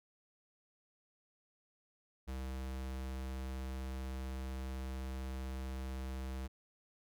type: tone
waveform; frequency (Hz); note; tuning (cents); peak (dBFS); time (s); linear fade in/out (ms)
square; 65.41; C2; 0; -40; 2.27-6.48; 20
effects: none